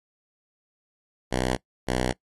5% pulse tone pair in turn, 63.2 / 62.84 Hz, B1 / B1, +41 / +31 cents, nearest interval unison, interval 10 cents, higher first, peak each -12 dBFS, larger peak neither, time 1.31-1.57 / 1.87-2.13 s, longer neither, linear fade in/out 20 ms, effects noise-tail reverb RT60 0.1 s tail -22 dB re dry + AAC 32 kbps

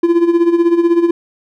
triangle tone with tremolo, 340.7 Hz, F4, 43 cents flat, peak -4 dBFS, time 0.03-1.11 s, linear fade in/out 5 ms, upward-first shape sine, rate 16 Hz, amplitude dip 70%, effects none

